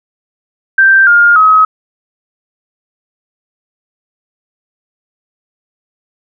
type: tone with pitch steps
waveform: sine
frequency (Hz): 1568 / 1413.2 / 1273.6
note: G6 / F6 / D#6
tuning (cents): 0 / +20 / +40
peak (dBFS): -3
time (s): 0.78-1.65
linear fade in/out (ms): 5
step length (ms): 290
effects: none